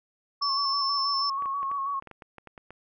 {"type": "tone with vibrato", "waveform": "sine", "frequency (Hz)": 1108.7, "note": "C#6", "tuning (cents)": 0, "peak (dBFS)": -27, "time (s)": [0.41, 2], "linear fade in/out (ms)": 10, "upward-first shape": "square", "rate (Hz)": 6.2, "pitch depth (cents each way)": 32}
{"type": "tone", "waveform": "sine", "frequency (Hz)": 5310, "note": "E8", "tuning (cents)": 12, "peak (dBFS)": -26, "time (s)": [0.42, 1.3], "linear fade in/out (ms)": 5}
{"type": "clicks", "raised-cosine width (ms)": 0.5, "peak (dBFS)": -29, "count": 12, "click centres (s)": [1.423, 1.458, 1.63, 1.715, 2.024, 2.073, 2.113, 2.222, 2.383, 2.473, 2.578, 2.706]}
{"effects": []}